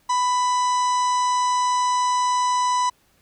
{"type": "harmonic tone with a mistuned harmonic", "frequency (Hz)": 993, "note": "B5", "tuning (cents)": 9, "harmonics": [1, 2, 3, 4, 5, 6, 7, 8, 9], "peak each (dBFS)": [-18, -36, -38, -35, -38, -34, -43, -39, -46], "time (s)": [0.09, 2.9], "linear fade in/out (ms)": 10, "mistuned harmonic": 5, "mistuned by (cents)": 47, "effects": ["pink hiss -61 dBFS RMS until 3.21 s"]}